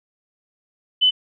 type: tone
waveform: sine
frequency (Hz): 3015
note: F#7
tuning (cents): +32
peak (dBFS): -12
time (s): 1.01-1.11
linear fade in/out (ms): 20
effects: none